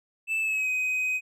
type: tone with pitch glide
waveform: triangle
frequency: 2637 to 2514 Hz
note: E7 to D#7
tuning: 0 to +17 cents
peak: -23 dBFS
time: 0.27-1.21 s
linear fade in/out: 50 ms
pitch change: -83 cents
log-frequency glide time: 0.4-0.69 s
effects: none